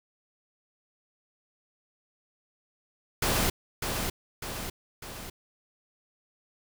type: noise with echo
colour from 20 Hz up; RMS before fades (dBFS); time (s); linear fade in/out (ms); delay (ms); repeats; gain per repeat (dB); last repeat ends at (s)
pink; -26; 3.22-3.5; 5; 600; 3; -5; 5.3
effects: none

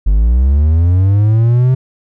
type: linear sweep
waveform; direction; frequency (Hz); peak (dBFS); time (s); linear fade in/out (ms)
triangle; up; 46.79 to 130.81; -5; 0.06-1.75; 10
effects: none

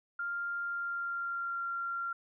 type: tone with pitch glide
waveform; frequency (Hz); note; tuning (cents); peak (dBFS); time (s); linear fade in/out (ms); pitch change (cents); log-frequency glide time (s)
sine; 1396.9 to 1380.1; F6 to F6; 0 to -21; -33; 0.19-2.13; 5; -21; 0.6-1.62
effects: none

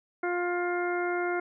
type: harmonic tone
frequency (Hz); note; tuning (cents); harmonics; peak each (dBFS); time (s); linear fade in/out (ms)
352.8; F4; +18; 1 / 2 / 3 / 4 / 5 / 6; -29 / -33 / -41 / -34 / -45 / -38; 0.23-1.4; 5
effects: none

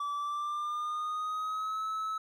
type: tone with pitch glide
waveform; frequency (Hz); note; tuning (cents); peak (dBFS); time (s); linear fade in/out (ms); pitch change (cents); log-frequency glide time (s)
triangle; 1156 to 1297.6; D6 to E6; -28 to -28; -30; 0-2.18; 5; +200; 0.13-1.84
effects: none

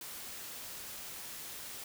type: noise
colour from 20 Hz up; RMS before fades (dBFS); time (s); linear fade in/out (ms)
white; -45; 0.01-1.84; 2
effects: none

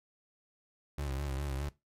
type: tone with vibrato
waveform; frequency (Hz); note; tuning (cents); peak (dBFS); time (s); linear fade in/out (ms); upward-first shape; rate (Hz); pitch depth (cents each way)
30% pulse; 69.3; C#2; 0; -31; 0.98-1.69; 5; triangle; 4.9; 100
effects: noise-tail reverb RT60 0.2 s tail -18 dB re dry + MP3 64 kbps

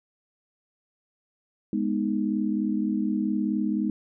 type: chord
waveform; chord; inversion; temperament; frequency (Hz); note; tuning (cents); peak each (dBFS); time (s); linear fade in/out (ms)
sine; G# minor; none; equal; 207.7 / 246.9 / 311.1; G#3 / B3 / D#4; 0 / 0 / 0; -26 / -29 / -28; 1.73-3.9; 2
effects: none

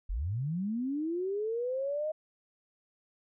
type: linear sweep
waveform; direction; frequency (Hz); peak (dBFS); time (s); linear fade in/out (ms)
sine; up; 36.38 to 629; -30; 0.09-2.12; 10
effects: none

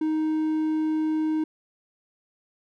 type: tone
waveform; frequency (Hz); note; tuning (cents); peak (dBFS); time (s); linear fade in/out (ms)
triangle; 312.3; D#4; +7; -20; 0.01-1.44; 5
effects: none

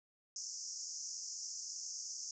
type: band-pass noise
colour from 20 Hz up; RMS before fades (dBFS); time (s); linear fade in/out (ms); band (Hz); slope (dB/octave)
white; -45; 0.36-2.31; 2; 5100 to 6900; 96
effects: none

